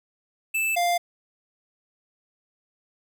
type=tone pair in turn; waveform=square; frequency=2637 / 698.5 Hz; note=E7 / F5; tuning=0 / 0 cents; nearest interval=octave + major seventh; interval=2300 cents; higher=first; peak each=-23 / -21 dBFS; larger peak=second; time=0.54-0.76 / 0.76-0.98 s; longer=neither; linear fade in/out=10 ms; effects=none